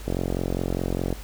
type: click train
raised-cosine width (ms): 2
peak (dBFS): -12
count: 48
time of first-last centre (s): 0.08-1.127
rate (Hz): 44.9
effects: added 50 Hz sine -36 dBFS peak until 1.23 s + pink hiss -44 dBFS RMS until 1.23 s